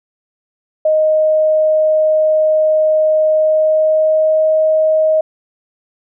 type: tone with pitch glide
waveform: sine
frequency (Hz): 622.3 to 627.7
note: D#5 to D#5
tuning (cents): 0 to +15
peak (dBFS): -9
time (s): 0.85-5.21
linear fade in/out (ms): 5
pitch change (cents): +15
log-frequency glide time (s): 3.3-4.49
effects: none